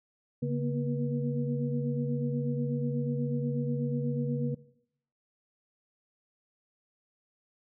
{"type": "tone cluster", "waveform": "sine", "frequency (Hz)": [140.5, 234.9, 243.1, 483.4], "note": ["C#3", "A#3", "B3", "B4"], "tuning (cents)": [24, 13, -27, -37], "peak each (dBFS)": [-30, -34, -37, -36], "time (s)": [0.42, 4.55], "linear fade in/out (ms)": 10, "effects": ["noise-tail reverb RT60 0.7 s tail -19 dB re dry"]}